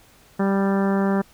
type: harmonic tone with a mistuned harmonic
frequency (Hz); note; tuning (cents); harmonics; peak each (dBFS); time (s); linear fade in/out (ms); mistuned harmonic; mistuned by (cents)
196; G3; 0; 1 / 2 / 3 / 4 / 5 / 6 / 7 / 8 / 9; -19 / -25 / -29 / -31 / -33 / -35 / -36 / -37 / -38; 0.39-1.22; 10; 6; +17
effects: pink hiss -53 dBFS RMS until 1.33 s